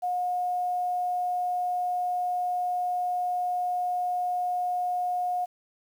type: tone with quantisation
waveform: sine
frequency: 720 Hz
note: F#5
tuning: 47 cents flat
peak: -25 dBFS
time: 0.02-5.46 s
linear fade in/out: 20 ms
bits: 9
effects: none